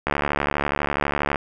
click train, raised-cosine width 0.5 ms, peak -6 dBFS, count 94, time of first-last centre 0.07-1.358 s, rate 72.2 Hz, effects none

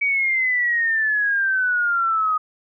sine exponential sweep, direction down, 2278 to 1244.5 Hz, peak -17 dBFS, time 0.01-2.38 s, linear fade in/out 10 ms, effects none

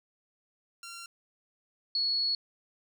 10% pulse / sine tone pair in turn, 1376 / 4369 Hz, F6 / C#8, -26 / -26 cents, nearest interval octave + minor sixth, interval 2000 cents, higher second, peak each -34 / -26 dBFS, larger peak second, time 0.83-1.06 / 1.95-2.35 s, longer second, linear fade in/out 2 ms, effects none

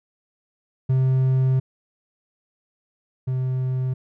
triangle tone pair in turn, 130.81 / 129.08 Hz, C3 / C3, 0 / -23 cents, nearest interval unison, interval 23 cents, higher first, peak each -14 / -19 dBFS, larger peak first, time 0.89-1.6 / 3.27-3.94 s, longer first, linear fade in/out 10 ms, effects none

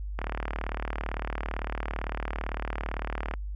click train, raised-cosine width 0.5 ms, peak -17 dBFS, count 120, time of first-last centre 0.19-3.338 s, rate 37.8 Hz, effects added 50 Hz sine -32 dBFS peak until 3.55 s

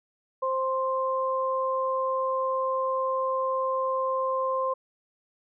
sine tone pair together, 525 / 1048.5 Hz, C5 / C6, +6 / +3 cents, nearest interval octave, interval 1197 cents, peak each -27 dBFS, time 0.42-4.74 s, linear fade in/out 10 ms, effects none

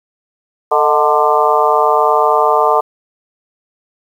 harmonic tone with a mistuned harmonic, 148.3 Hz, D3, 17 cents sharp, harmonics 3 / 4 / 5 / 6 / 7 / 8, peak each -16 / -16 / -16 / -16 / -16 / -16 dBFS, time 0.71-2.81 s, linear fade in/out 10 ms, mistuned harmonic 4, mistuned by +77 cents, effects 7-bit

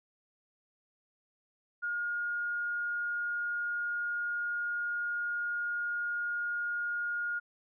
sine tone, 1426 Hz, F6, 36 cents sharp, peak -31 dBFS, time 1.82-7.4 s, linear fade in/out 20 ms, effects none

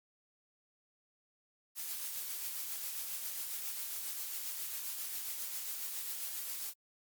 blue noise with tremolo, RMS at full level -39 dBFS, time 1.75-6.74 s, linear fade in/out 50 ms, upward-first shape sine, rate 7.4 Hz, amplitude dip 30%, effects Opus 48 kbps

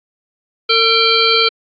harmonic tone with a mistuned harmonic, 452.6 Hz, A4, 49 cents sharp, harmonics 1 / 3 / 5 / 7 / 9 / 10, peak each -17 / -17 / -17 / -17 / -17 / -17 dBFS, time 0.69-1.49 s, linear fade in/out 10 ms, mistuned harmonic 5, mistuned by +67 cents, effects AAC 64 kbps

